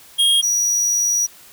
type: tone pair in turn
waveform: square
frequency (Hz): 3255 / 5800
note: G#7 / F#8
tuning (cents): -36 / -35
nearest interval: minor seventh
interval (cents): 1001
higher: second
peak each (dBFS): -13 / -16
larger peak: first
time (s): 0.18-0.42 / 0.42-1.27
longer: second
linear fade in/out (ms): 20
effects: white hiss -45 dBFS RMS until 1.52 s